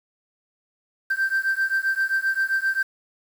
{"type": "beating tone pair", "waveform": "sine", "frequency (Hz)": [1563, 1570.6], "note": ["G6", "G6"], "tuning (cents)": [-6, 3], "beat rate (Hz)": 7.6, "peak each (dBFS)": -22, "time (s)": [1.1, 2.83], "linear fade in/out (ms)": 10, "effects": ["tanh soft clip ceiling -16 dBFS", "7-bit"]}